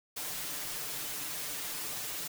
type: noise with comb filter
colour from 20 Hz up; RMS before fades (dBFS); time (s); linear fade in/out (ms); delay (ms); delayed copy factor
white; -38; 0.16-2.28; 10; 6.7; +1
effects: none